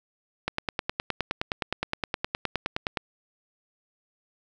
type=click train; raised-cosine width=0.3 ms; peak=-10 dBFS; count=25; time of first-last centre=0.48-2.972 s; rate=9.63 Hz; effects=none